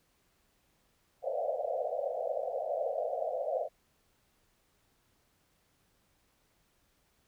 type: band-pass noise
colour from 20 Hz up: white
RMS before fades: -34 dBFS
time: 1.22-3.69 s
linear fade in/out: 50 ms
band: 490 to 720 Hz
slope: 96 dB/octave
effects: pink hiss -72 dBFS RMS until 7.27 s